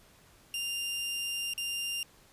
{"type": "tone with dropouts", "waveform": "sawtooth", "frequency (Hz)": 2794, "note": "F7", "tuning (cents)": 0, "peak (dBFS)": -29, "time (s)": [0.54, 2.03], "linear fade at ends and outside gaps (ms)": 1, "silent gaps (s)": [1.536, 1.578], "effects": ["pink hiss -60 dBFS RMS until 2.32 s", "resampled to 32000 Hz"]}